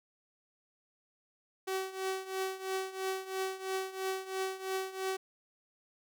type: tone with tremolo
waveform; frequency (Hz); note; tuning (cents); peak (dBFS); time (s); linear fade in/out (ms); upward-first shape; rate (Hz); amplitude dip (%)
sawtooth; 380.3; F#4; +48; -27; 1.67-5.17; 10; triangle; 3; 85
effects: none